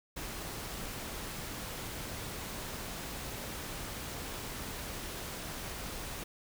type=noise; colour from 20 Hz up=pink; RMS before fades=-41 dBFS; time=0.16-6.24 s; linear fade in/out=10 ms; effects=none